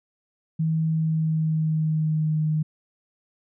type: tone with pitch glide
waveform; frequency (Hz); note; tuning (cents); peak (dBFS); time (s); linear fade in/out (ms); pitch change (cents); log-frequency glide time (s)
sine; 160 to 154.91; D#3 to D#3; +49 to -7; -20; 0.59-2.63; 10; -56; 0.86-2.41
effects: none